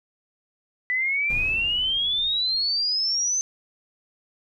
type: exponential sweep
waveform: sine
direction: up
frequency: 1975.5 to 6230 Hz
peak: -21 dBFS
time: 0.9-3.41 s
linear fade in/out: 0 ms
type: noise with exponential decay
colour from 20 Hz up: brown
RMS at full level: -31 dBFS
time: 1.3-3.37 s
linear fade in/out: 2 ms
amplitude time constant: 450 ms
effects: none